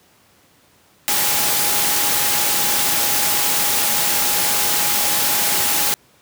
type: tone in noise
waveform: sine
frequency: 828 Hz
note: G#5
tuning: 5 cents flat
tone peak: -29 dBFS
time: 1.08-5.94 s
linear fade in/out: 0 ms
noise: white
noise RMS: -18 dBFS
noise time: 1.08-5.94 s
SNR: -14 dB
effects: pink hiss -54 dBFS RMS until 6.21 s + high-pass 100 Hz 12 dB/octave